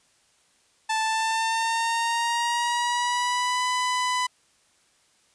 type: tone with pitch glide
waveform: sawtooth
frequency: 880 to 999.2 Hz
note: A5 to B5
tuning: 0 to +20 cents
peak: -19 dBFS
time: 0.89-4.27 s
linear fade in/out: 10 ms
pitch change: +220 cents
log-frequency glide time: 1.01-3.64 s
effects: white hiss -63 dBFS RMS until 5.34 s + resampled to 22050 Hz